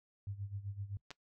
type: tone with tremolo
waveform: sine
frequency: 100 Hz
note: G2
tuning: 35 cents sharp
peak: -37 dBFS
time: 0.27-0.97 s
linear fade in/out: 0 ms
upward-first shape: sine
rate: 7.8 Hz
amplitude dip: 80%
type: clicks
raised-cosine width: 0.2 ms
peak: -29 dBFS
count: 2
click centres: 1.106 / 1.113 s
effects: noise-tail reverb RT60 0.1 s tail -21 dB re dry